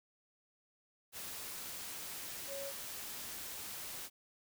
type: tone in noise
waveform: sine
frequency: 554.4 Hz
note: C#5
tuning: in tune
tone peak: -42 dBFS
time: 2.47-2.73 s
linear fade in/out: 50 ms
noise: white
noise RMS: -45 dBFS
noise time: 1.12-4.1 s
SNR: 0 dB
effects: none